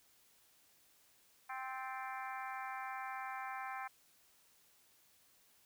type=harmonic tone with a mistuned harmonic; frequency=261.6 Hz; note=C4; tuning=in tune; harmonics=3 / 4 / 5 / 6 / 7 / 8 / 9; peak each=-45 / -47 / -49 / -51 / -52 / -53 / -54 dBFS; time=1.49-3.88 s; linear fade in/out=10 ms; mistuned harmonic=7; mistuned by=-51 cents; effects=white hiss -69 dBFS RMS until 5.65 s